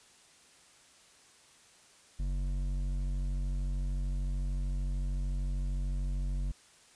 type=tone with hard clipping; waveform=sine; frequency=46.66 Hz; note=F#1; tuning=15 cents sharp; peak=-32 dBFS; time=2.19-6.52 s; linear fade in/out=10 ms; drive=9 dB; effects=white hiss -60 dBFS RMS until 6.95 s + resampled to 22050 Hz